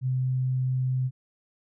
sine tone, 128.9 Hz, C3, 26 cents flat, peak -23 dBFS, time 0.01-1.11 s, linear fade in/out 50 ms, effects none

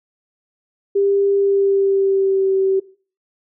sine tone with pitch glide, 398.1 to 384.5 Hz, G4 to G4, +27 to -33 cents, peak -13 dBFS, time 0.95-2.8 s, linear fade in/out 10 ms, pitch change -60 cents, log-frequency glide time 1.36-2.54 s, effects noise-tail reverb RT60 0.4 s tail -19 dB re dry

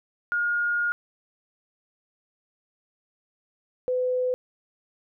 sine tone pair in turn, 1426 / 504.2 Hz, F6 / B4, +36 / +36 cents, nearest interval octave + tritone, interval 1800 cents, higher first, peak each -22 dBFS, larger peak neither, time 0.32-0.92 / 3.88-4.34 s, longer first, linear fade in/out 0 ms, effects none

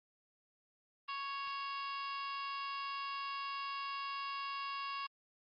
harmonic tone with a mistuned harmonic, 554.4 Hz, C#5, in tune, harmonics 2 / 3 / 4 / 5 / 6 / 7 / 8 / 9, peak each -40 / -52 / -53 / -46 / -54 / -59 / -55 / -53 dBFS, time 1.08-5.07 s, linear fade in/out 10 ms, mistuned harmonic 9, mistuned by -19 cents, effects Opus 24 kbps

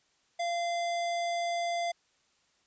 square tone, 689 Hz, F5, 24 cents flat, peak -30 dBFS, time 0.39-1.92 s, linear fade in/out 10 ms, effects white hiss -70 dBFS RMS until 2.66 s + resampled to 16000 Hz

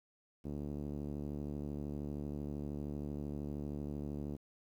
5% pulse tone with low-pass filter, 72.9 Hz, D2, 12 cents flat, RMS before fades -41 dBFS, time 0.44-4.37 s, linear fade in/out 20 ms, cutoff 270 Hz, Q 1.1, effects 11-bit

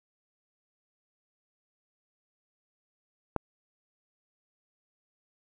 click, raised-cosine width 1 ms, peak -13 dBFS, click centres 3.363 s, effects none

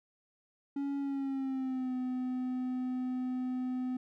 triangle tone with pitch glide, 280 to 253.8 Hz, C#4 to B3, +18 to +47 cents, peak -30 dBFS, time 0.76-3.97 s, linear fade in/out 5 ms, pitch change -171 cents, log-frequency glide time 0.99-1.94 s, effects none

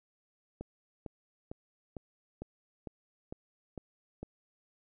click train, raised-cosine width 2 ms, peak -27 dBFS, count 9, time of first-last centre 0.61-4.23 s, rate 2.21 Hz, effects none

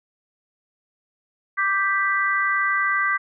sine chord, G major, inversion second, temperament equal, 1174.7 / 1568 / 1975.5 Hz, D6 / G6 / B6, 0 / 0 / 0 cents, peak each -23 dBFS, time 1.57-3.18 s, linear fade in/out 20 ms, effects none

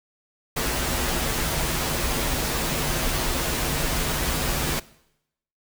pink noise with comb filter, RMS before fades -25 dBFS, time 0.56-4.8 s, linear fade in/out 10 ms, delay 10 ms, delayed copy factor -0.55, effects noise-tail reverb RT60 0.8 s tail -20 dB re dry

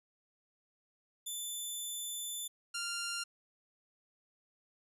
10% pulse tone pair in turn, 3520 / 1392.9 Hz, A7 / F6, 0 / -5 cents, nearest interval octave + major third, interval 1605 cents, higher first, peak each -30 / -28 dBFS, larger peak second, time 1.26-2.48 / 2.74-3.24 s, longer first, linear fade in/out 10 ms, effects resampled to 32000 Hz

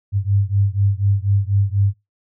sine beating tone pair, 98 / 102.1 Hz, G2 / G#2, 0 / -29 cents, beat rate 4.1 Hz, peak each -17 / -18 dBFS, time 0.12-1.94 s, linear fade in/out 50 ms, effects noise-tail reverb RT60 0.2 s tail -23 dB re dry

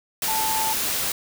sine tone in noise, 880 Hz, A5, in tune, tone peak -24 dBFS, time 0.28-0.73 s, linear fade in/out 2 ms, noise white, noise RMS -25 dBFS, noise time 0.22-1.12 s, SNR -2 dB, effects none

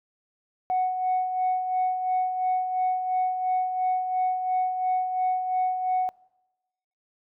sine tone with tremolo, 740 Hz, F#5, in tune, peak -19 dBFS, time 0.7-6.09 s, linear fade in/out 0 ms, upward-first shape sine, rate 2.9 Hz, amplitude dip 55%, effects noise-tail reverb RT60 1.0 s tail -23 dB re dry + tanh soft clip ceiling -18 dBFS

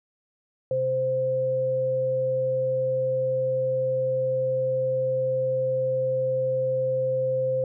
sine tone pair together, 130.25 / 521 Hz, C3 / C5, -7 / -7 cents, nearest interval 2 octaves, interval 2400 cents, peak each -33 / -22 dBFS, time 0.71-7.64 s, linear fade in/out 2 ms, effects none

